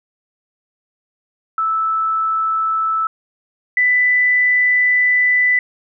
sine tone pair in turn, 1313 / 1990.1 Hz, E6 / B6, -7 / +13 cents, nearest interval perfect fifth, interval 720 cents, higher second, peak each -15 / -11 dBFS, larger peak second, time 1.58-3.07 / 3.77-5.59 s, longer second, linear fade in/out 2 ms, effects none

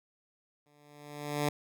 10% pulse tone with exponential growth, 146.83 Hz, D3, in tune, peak -18 dBFS, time 0.66-1.49 s, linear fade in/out 2 ms, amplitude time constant 180 ms, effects none

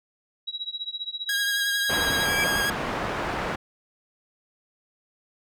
sine tone with tremolo, 3873 Hz, B7, 35 cents flat, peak -26 dBFS, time 0.47-2.27 s, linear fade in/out 10 ms, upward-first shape triangle, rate 15 Hz, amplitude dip 100%
sawtooth tone with vibrato, 1633 Hz, G#6, 30 cents flat, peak -20 dBFS, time 1.29-2.7 s, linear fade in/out 2 ms, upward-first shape triangle, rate 11 Hz, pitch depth 25 cents each way
white low-pass noise, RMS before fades -29 dBFS, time 1.89-3.56 s, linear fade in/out 10 ms, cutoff 1300 Hz, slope 12 dB/octave
triangle tone with exponential growth, 2317 Hz, D7, 24 cents flat, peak -20 dBFS, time 2.07-2.44 s, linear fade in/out 1 ms, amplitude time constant 79 ms
effects none

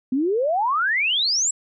sine exponential sweep, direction up, 246.9 to 7890 Hz, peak -18 dBFS, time 0.12-1.51 s, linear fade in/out 5 ms, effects none

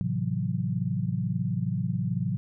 sine chord, F# half-diminished seventh, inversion first, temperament just, 111 / 133.2 / 166.5 / 185 Hz, A2 / C3 / E3 / F#3, +16 / +31 / +18 / 0 cents, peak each -31 dBFS, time 0.01-2.37 s, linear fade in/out 0 ms, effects none

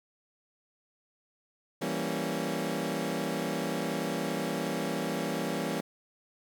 20% pulse chord, E diminished seventh, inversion none, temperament equal with one note detuned, 165.67 / 196 / 233.1 / 277.2 Hz, E3 / G3 / Bb3 / Db4, +9 / 0 / 0 / 0 cents, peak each -31 dBFS, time 1.81-5.81 s, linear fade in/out 10 ms, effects none

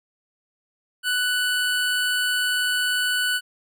25% pulse tone, 1487 Hz, F#6, 8 cents sharp, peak -17 dBFS, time 1.03-3.41 s, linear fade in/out 50 ms, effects none

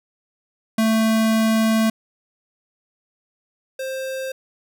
square tone pair in turn, 221.8 / 527.5 Hz, A3 / C5, +14 / +14 cents, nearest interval octave + minor third, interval 1500 cents, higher second, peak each -16 / -26 dBFS, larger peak first, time 0.78-1.9 / 3.79-4.32 s, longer first, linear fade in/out 5 ms, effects none

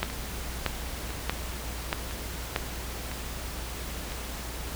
two click trains, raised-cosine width 0.3 ms, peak -22 / -9 dBFS, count 5 / 5, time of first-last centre 0.1-4.12 / 0.03-2.562 s, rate 0.995 / 1.58 Hz, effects added 59 Hz sine -37 dBFS peak until 4.75 s + pink hiss -38 dBFS RMS until 4.75 s

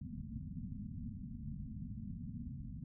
white low-pass noise, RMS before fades -45 dBFS, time 0.01-2.84 s, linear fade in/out 5 ms, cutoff 250 Hz, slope 96 dB/octave, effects none

